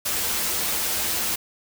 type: noise with comb filter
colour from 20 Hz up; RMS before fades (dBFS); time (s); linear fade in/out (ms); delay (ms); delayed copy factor
white; -25; 0.05-1.36; 10; 7.3; -0.5
effects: none